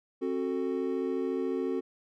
triangle chord, F# diminished, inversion second, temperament just, 266.4 / 370 / 444 Hz, C4 / F#4 / A4, +31 / 0 / +16 cents, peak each -31 / -30 / -32 dBFS, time 0.21-1.81 s, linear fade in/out 20 ms, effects none

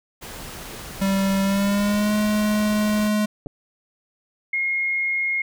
pink noise, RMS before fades -36 dBFS, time 0.21-3.09 s, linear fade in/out 20 ms
square tone with pitch glide, 194.7 to 211.1 Hz, G3 to G#3, -12 to +29 cents, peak -19 dBFS, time 1.01-3.26 s, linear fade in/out 10 ms, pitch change +141 cents, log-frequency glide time 1.42-2.14 s
clicks, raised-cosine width 2 ms, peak -20 dBFS, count 2, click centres 3.462 / 3.469 s
sine tone, 2148 Hz, C7, 45 cents sharp, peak -20 dBFS, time 4.53-5.42 s, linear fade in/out 5 ms
effects none

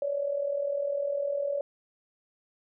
sine tone with amplitude modulation, 568 Hz, C#5, 42 cents sharp, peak -24 dBFS, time 0.02-1.61 s, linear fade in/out 2 ms, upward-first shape sine, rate 39.9 Hz, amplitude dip 65%, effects none

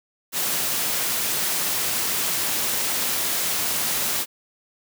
white high-pass noise, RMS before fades -24 dBFS, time 0.32-4.26 s, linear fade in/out 50 ms, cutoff 100 Hz, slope 12 dB/octave, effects none

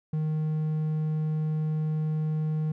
triangle tone, 155.2 Hz, D#3, 4 cents flat, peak -23 dBFS, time 0.13-2.72 s, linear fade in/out 5 ms, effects none

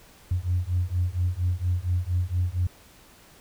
sine beating tone pair, 87.31 / 91.61 Hz, F2 / F#2, 0 / -17 cents, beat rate 4.3 Hz, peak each -25 dBFS, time 0.31-2.67 s, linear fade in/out 5 ms, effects tanh soft clip ceiling -16 dBFS + pink hiss -53 dBFS RMS until 3.4 s

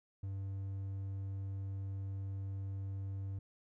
triangle tone, 97.4 Hz, G2, 11 cents flat, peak -36 dBFS, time 0.23-3.39 s, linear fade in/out 5 ms, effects none

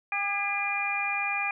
harmonic tone with a mistuned harmonic, 401.2 Hz, G4, 40 cents sharp, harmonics 2 / 3 / 4 / 5 / 6, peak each -33 / -36 / -38 / -39 / -28 dBFS, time 0.12-1.51 s, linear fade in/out 2 ms, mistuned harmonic 4, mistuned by +44 cents, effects none

